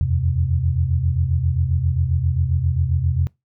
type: tone cluster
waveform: sine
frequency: 81.2 / 88.7 / 128.6 Hz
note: E2 / F2 / C3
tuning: -26 / +27 / -30 cents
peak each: -21 dBFS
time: 0.01-3.27 s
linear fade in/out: 0 ms
effects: noise-tail reverb RT60 0.2 s tail -23 dB re dry